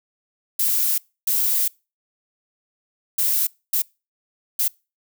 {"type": "noise bursts at uneven times", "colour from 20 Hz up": "violet", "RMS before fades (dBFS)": -20, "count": 5, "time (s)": [[0.59, 0.98], [1.27, 1.68], [3.18, 3.47], [3.73, 3.82], [4.59, 4.68]], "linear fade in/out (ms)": 5, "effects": ["noise-tail reverb RT60 0.3 s tail -26 dB re dry"]}